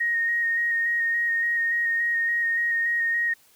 sine tone with vibrato, 1864.7 Hz, A#6, in tune, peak -21 dBFS, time 0-3.34 s, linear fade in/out 10 ms, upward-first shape square, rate 3.5 Hz, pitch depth 14 cents each way, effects white hiss -58 dBFS RMS until 3.55 s

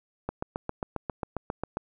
click train, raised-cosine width 1 ms, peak -16 dBFS, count 12, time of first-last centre 0.29-1.77 s, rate 7.43 Hz, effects none

